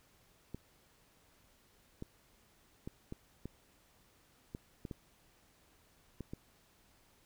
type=clicks; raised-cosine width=3 ms; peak=-29 dBFS; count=10; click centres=0.546 / 2.024 / 2.875 / 3.124 / 3.456 / 4.549 / 4.852 / 4.912 / 6.207 / 6.335 s; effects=pink hiss -68 dBFS RMS until 7.25 s